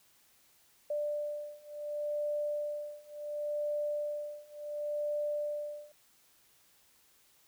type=beating tone pair; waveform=sine; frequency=591 / 591.7 Hz; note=D5 / D5; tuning=+11 / +13 cents; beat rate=0.7 Hz; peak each=-37 / -36 dBFS; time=0.9-5.92 s; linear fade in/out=5 ms; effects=white hiss -66 dBFS RMS until 7.47 s